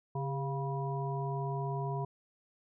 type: harmonic tone with a mistuned harmonic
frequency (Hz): 139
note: C#3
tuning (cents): +5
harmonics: 1 / 3 / 5 / 7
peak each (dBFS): -34 / -40 / -42 / -40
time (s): 0.15-2.05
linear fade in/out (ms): 5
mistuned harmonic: 3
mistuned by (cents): -65
effects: none